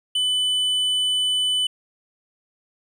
sine tone with hard clipping, 3000 Hz, F#7, 23 cents sharp, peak -20 dBFS, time 0.15-1.67 s, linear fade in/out 5 ms, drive 5 dB, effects none

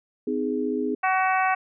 sine chord, Ab major, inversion first, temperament equal with one note detuned, 255.7 / 311.1 / 415.3 Hz, C4 / Eb4 / Ab4, -40 / 0 / 0 cents, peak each -27 / -29 / -27 dBFS, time 0.27-0.95 s, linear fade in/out 5 ms
harmonic tone, 376.3 Hz, F#4, 29 cents sharp, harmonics 2 / 3 / 4 / 5 / 6 / 7, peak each -22 / -26 / -28 / -30 / -32 / -33 dBFS, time 1.03-1.55 s, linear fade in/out 10 ms
effects none

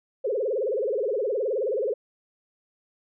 sine tone with vibrato, 469.2 Hz, A#4, 11 cents sharp, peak -23 dBFS, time 0.24-1.94 s, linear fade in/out 10 ms, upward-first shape sine, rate 19 Hz, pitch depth 270 cents each way, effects none

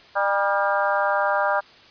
harmonic tone with a mistuned harmonic, 200 Hz, G3, 35 cents sharp, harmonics 3 / 4 / 5 / 6 / 7 / 8, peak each -24 / -25 / -26 / -27 / -27 / -28 dBFS, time 0.15-1.61 s, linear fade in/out 20 ms, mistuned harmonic 5, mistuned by -53 cents, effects white hiss -49 dBFS RMS until 1.9 s + resampled to 11025 Hz

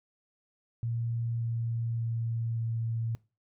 sine tone with pitch steps, 116.54 / 115.8 / 115.07 / 114.34 Hz, A#2 / A#2 / A#2 / A#2, 0 / -11 / -22 / -33 cents, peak -29 dBFS, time 0.83-3.15 s, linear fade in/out 0 ms, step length 580 ms, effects noise-tail reverb RT60 0.3 s tail -22 dB re dry

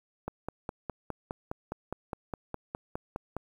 click train, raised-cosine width 1 ms, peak -20 dBFS, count 16, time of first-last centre 0.28-3.366 s, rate 4.86 Hz, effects 9-bit

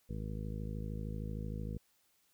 harmonic tone, 53.1 Hz, G#1, 39 cents sharp, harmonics 1 / 2 / 3 / 4 / 5 / 6 / 7 / 8 / 9, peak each -41 / -43 / -44 / -46 / -53 / -56 / -57 / -58 / -52 dBFS, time 0.09-1.78 s, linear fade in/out 10 ms, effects white hiss -73 dBFS RMS until 2.33 s

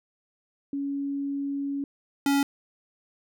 sine / square tone pair in turn, 280 / 280 Hz, C#4 / C#4, +18 / +18 cents, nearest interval unison, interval 0 cents, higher neither, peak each -27 / -21 dBFS, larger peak second, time 0.73-1.84 / 2.26-2.43 s, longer first, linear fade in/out 2 ms, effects none

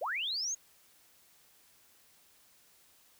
sine linear sweep, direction up, 434.2 to 6720 Hz, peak -32 dBFS, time 0.01-0.55 s, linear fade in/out 10 ms, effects white hiss -64 dBFS RMS until 3.19 s

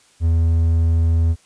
triangle tone, 82.41 Hz, E2, in tune, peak -11 dBFS, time 0.2-1.36 s, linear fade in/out 50 ms, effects white hiss -54 dBFS RMS until 1.45 s + resampled to 22050 Hz

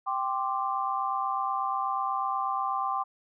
sine chord, G suspended fourth, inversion none, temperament equal, 784 / 1046.5 / 1174.7 Hz, G5 / C6 / D6, 0 / 0 / 0 cents, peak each -31 dBFS, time 0.06-3.04 s, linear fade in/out 20 ms, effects none

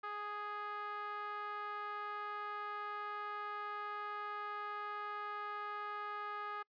sawtooth tone with band-pass filter, 415.3 Hz, G#4, in tune, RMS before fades -43 dBFS, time 0.03-6.63 s, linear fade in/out 10 ms, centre 1300 Hz, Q 3.2, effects noise-tail reverb RT60 0.1 s tail -26 dB re dry + resampled to 11025 Hz

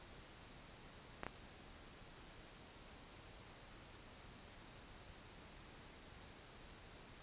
clicks, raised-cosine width 0.5 ms, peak -27 dBFS, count 2, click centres 1.234 / 1.266 s, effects pink hiss -58 dBFS RMS until 7.22 s + resampled to 8000 Hz

